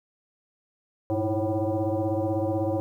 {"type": "tone with frequency modulation", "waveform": "sine", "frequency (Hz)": 116.54, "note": "A#2", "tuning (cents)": 0, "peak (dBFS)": -23, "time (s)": [1.1, 2.8], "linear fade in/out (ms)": 0, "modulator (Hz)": 217, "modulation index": 2.7, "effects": ["10-bit"]}